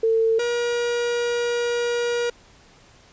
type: tone pair in turn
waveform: sine / 45% pulse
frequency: 450 / 477.3 Hz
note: A4 / A#4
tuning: +39 / +41 cents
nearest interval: minor second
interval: 102 cents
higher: second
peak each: -16 / -21 dBFS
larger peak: first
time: 0.03-0.39 / 0.39-2.3 s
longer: second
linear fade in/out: 5 ms
effects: pink hiss -52 dBFS RMS until 3.12 s + resampled to 16000 Hz